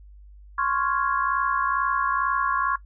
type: chord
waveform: sine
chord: Db major seventh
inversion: third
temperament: equal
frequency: 1046.5 / 1108.7 / 1396.9 / 1661.2 Hz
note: C6 / Db6 / F6 / Ab6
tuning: 0 / 0 / 0 / 0 cents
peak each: -28 / -24 / -29 / -29 dBFS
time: 0.58-2.76 s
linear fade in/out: 5 ms
effects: noise-tail reverb RT60 0.1 s tail -17 dB re dry + added 50 Hz sine -44 dBFS peak until 2.85 s